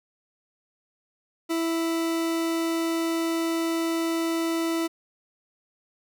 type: tone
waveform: 40% pulse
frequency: 330 Hz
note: E4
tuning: 2 cents sharp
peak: -23 dBFS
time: 1.49-4.88 s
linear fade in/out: 20 ms
effects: none